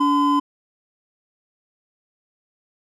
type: tone pair together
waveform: triangle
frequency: 287.7 / 1020.5 Hz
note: D4 / C6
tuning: -36 / -44 cents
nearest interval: octave + minor seventh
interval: 2192 cents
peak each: -16 dBFS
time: 0-0.4 s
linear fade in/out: 10 ms
effects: none